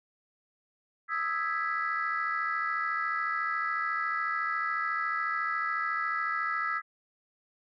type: chord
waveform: sine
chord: E major seventh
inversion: third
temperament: equal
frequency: 1244.5 / 1318.5 / 1661.2 / 1975.5 Hz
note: D#6 / E6 / G#6 / B6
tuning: 0 / 0 / 0 / 0 cents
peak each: -35 / -31 / -34 / -34 dBFS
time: 1.08-6.82 s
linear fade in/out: 50 ms
effects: tanh soft clip ceiling -20 dBFS